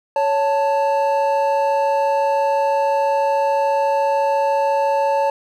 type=tone pair together; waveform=triangle; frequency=557.3 / 883 Hz; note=C#5 / A5; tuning=+9 / +6 cents; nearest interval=minor sixth; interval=797 cents; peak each=-16 dBFS; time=0.16-5.3 s; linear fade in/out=2 ms; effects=none